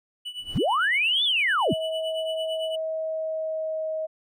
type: tone with tremolo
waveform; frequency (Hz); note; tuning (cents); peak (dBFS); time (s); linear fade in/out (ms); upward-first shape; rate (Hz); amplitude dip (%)
triangle; 2960; F#7; 0; -28; 0.25-2.76; 10; triangle; 8.9; 90
type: noise with exponential growth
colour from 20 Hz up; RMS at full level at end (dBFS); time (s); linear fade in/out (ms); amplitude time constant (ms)
brown; -31; 0.35-0.58; 5; 50
type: linear two-way sweep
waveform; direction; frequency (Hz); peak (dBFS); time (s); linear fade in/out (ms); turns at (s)
sine; up then down; 70.6 to 3583 to 70.6; -20; 0.55-1.74; 10; 1.24
type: tone with pitch glide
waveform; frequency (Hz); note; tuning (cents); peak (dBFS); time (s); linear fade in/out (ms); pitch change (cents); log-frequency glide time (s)
sine; 640 to 631.9; D#5 to D#5; +49 to +27; -26; 1.65-4.07; 20; -22; 2.64-3.87
effects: none